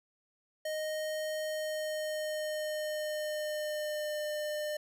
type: tone with pitch glide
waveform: square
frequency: 620 to 602.7 Hz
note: D#5 to D5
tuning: -6 to +45 cents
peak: -34 dBFS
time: 0.65-4.77 s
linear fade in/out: 5 ms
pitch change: -49 cents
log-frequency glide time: 1.44-4.23 s
effects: none